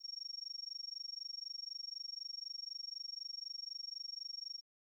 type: tone with amplitude modulation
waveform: sine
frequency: 5540 Hz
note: F8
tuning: 15 cents flat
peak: -39 dBFS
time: 0-4.62 s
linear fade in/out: 50 ms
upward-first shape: sine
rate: 24 Hz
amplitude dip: 100%
effects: 13-bit